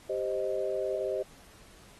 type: chord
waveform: sine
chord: C minor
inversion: second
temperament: equal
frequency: 392 / 523.3 / 622.3 Hz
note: G4 / C5 / Eb5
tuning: 0 / 0 / 0 cents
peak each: -33 dBFS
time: 0.09-1.23 s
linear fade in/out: 10 ms
effects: pink hiss -56 dBFS RMS until 1.99 s + AAC 32 kbps